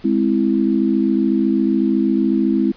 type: chord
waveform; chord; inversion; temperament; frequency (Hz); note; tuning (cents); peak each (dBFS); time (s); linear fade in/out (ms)
sine; Ab augmented; none; equal; 207.7 / 261.6 / 329.6; Ab3 / C4 / E4; 0 / 0 / 0; -18; 0.04-2.72; 10
effects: pink hiss -46 dBFS RMS until 2.76 s + resampled to 11025 Hz